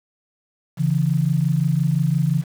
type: tone pair together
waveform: sine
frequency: 139.82 / 165.6 Hz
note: C#3 / E3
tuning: +15 / +8 cents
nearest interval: minor third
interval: 293 cents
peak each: -19 / -19 dBFS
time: 0.77-2.44 s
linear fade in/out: 50 ms
effects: 7-bit